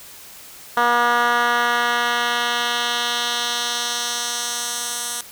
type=tone with band-pass filter sweep; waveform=10% pulse; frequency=239.6 Hz; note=A#3; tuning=48 cents sharp; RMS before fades=-21 dBFS; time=0.77-5.21 s; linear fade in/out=2 ms; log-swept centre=1200 to 8900 Hz; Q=1.2; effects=white hiss -41 dBFS RMS until 5.31 s